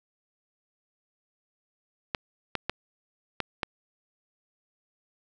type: clicks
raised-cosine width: 0.3 ms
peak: -11 dBFS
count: 5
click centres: 2.148 / 2.553 / 2.696 / 3.403 / 3.632 s
effects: none